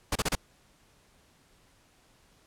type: noise bursts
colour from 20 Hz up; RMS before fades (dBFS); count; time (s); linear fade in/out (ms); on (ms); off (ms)
pink; -27; 4; 0.12-0.353; 5; 35; 31
effects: pink hiss -63 dBFS RMS until 2.46 s + low-pass 11000 Hz 12 dB/octave